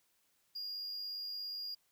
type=tone with amplitude modulation; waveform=triangle; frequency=4835 Hz; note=D8; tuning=50 cents sharp; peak=-37 dBFS; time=0.55-1.75 s; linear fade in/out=10 ms; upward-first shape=sine; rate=97.2 Hz; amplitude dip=30%; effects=white hiss -75 dBFS RMS until 1.91 s